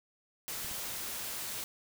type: noise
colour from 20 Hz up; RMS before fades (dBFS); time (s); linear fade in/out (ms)
white; -39; 0.48-1.64; 0
type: clicks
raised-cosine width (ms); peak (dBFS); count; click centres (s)
5; -38; 2; 0.647 / 0.714
effects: none